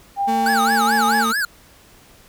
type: tone with pitch glide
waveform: sine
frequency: 798 to 829 Hz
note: G5 to G#5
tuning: +31 to -3 cents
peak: -17 dBFS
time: 0.16-1.26 s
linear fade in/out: 50 ms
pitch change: +66 cents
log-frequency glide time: 0.63-0.86 s
type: tone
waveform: 35% pulse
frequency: 226.3 Hz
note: A3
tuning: 49 cents sharp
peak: -20 dBFS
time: 0.27-1.33 s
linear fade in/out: 20 ms
type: tone with vibrato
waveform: square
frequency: 1449 Hz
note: F#6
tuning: 37 cents flat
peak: -19 dBFS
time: 0.46-1.45 s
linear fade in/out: 2 ms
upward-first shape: sine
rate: 4.6 Hz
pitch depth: 290 cents each way
effects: pink hiss -49 dBFS RMS until 2.28 s